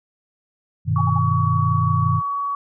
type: chord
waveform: sine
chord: G augmented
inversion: none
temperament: equal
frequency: 98 / 123.47 / 155.56 Hz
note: G2 / B2 / D#3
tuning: 0 / 0 / 0 cents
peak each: -21 dBFS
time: 0.85-2.22 s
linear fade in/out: 50 ms
type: tone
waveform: sine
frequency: 1129 Hz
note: C#6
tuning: 31 cents sharp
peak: -21 dBFS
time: 0.96-2.55 s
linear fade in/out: 2 ms
type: tone bursts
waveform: sine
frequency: 822 Hz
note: G#5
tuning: 18 cents flat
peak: -27 dBFS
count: 3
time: 0.98-1.186 s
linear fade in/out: 5 ms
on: 30 ms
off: 58 ms
effects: none